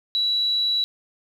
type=tone; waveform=sine; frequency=3923 Hz; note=B7; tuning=12 cents flat; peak=-19 dBFS; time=0.15-0.84 s; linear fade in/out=0 ms; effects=8-bit